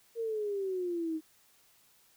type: exponential sweep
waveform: sine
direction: down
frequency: 466.9 to 311.1 Hz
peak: -31 dBFS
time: 0.15-1.21 s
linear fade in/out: 50 ms
effects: white hiss -65 dBFS RMS until 2.16 s